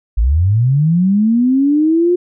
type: linear sweep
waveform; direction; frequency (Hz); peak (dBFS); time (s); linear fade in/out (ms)
sine; up; 49.02 to 360; -9; 0.17-2.16; 10
effects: none